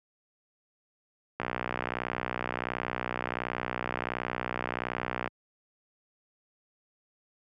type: click train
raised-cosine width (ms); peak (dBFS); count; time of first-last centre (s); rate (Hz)
0.5; -15; 239; 1.4-5.276; 61.4
effects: high-pass 100 Hz 12 dB/octave